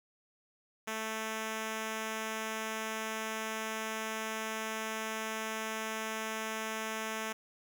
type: tone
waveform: 5% pulse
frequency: 220 Hz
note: A3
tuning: in tune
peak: -24 dBFS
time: 0.87-7.33 s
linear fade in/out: 10 ms
effects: none